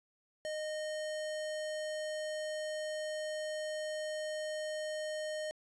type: tone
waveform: square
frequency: 616 Hz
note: D#5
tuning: 17 cents flat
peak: -37 dBFS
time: 0.45-5.51 s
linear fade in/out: 0 ms
effects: resampled to 22050 Hz + 12-bit